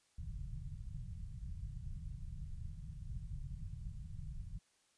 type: low-pass noise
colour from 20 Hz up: pink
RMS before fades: -45 dBFS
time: 0.18-4.59 s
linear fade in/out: 5 ms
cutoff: 160 Hz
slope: 48 dB/octave
effects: white hiss -74 dBFS RMS until 4.97 s + resampled to 22050 Hz